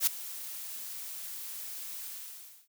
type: noise with ADSR envelope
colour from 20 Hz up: blue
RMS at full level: -23 dBFS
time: 0-2.68 s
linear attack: 71 ms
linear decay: 3 ms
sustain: -18 dB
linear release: 630 ms
effects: none